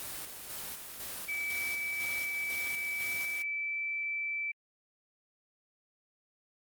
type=noise with tremolo; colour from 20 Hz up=white; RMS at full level=-40 dBFS; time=0-3.42 s; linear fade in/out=0 ms; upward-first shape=square; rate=2 Hz; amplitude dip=40%
type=tone with pitch glide; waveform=sine; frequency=2300 to 2324 Hz; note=D7 to D7; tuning=-37 to -19 cents; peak=-32 dBFS; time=1.28-4.52 s; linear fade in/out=10 ms; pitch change=+18 cents; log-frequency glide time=3.09-3.8 s
effects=Opus 24 kbps